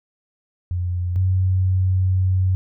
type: tone pair in turn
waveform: sine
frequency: 89 / 93.2 Hz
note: F2 / F#2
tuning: +33 / +13 cents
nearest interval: minor second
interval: 80 cents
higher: second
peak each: -20 / -15 dBFS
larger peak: second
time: 0.71-1.16 / 1.16-2.55 s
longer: second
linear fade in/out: 0 ms
effects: none